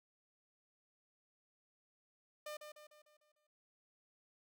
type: tone with echo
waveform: sawtooth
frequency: 602 Hz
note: D5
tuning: 43 cents sharp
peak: -40 dBFS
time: 2.46-2.57 s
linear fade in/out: 5 ms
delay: 150 ms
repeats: 6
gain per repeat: -6 dB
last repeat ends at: 3.47 s
effects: none